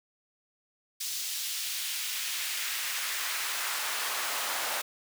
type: noise with high-pass filter sweep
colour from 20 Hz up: pink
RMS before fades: -33 dBFS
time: 1-4.82 s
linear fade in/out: 10 ms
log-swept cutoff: 4300 to 770 Hz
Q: 1
effects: none